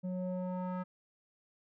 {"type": "tone with low-pass filter sweep", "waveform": "square", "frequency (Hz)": 182.7, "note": "F#3", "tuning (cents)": -22, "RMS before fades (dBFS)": -37, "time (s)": [0.03, 0.84], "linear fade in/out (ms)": 20, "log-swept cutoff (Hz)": [390, 1300], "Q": 2.3, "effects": []}